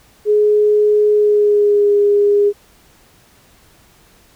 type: tone with pitch glide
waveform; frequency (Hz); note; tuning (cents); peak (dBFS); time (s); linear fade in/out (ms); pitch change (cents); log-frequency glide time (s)
sine; 420 to 409; G#4 to G#4; +19 to -26; -9; 0.25-2.53; 50; -45; 1.12-1.92
effects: pink hiss -50 dBFS RMS until 4.35 s